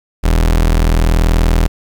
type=tone; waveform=35% pulse; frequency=40.73 Hz; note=E1; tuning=20 cents flat; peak=-7 dBFS; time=0.23-1.68 s; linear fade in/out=20 ms; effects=8-bit